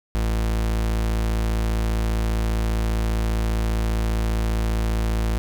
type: tone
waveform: 40% pulse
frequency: 55 Hz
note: A1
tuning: in tune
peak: -19 dBFS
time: 0.15-5.38 s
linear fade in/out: 0 ms
effects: none